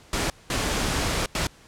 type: noise bursts at uneven times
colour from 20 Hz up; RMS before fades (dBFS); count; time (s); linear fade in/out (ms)
pink; -25; 3; 0.13-0.3 / 0.5-1.26 / 1.35-1.47; 2
effects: pink hiss -52 dBFS RMS until 1.67 s + low-pass 9000 Hz 12 dB/octave